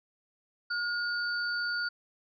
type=tone pair together; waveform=sine; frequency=1431 / 4555 Hz; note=F6 / C#8; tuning=+42 / +46 cents; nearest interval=octave + minor sixth; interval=2004 cents; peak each=-30 / -36 dBFS; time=0.7-1.89 s; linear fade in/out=10 ms; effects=none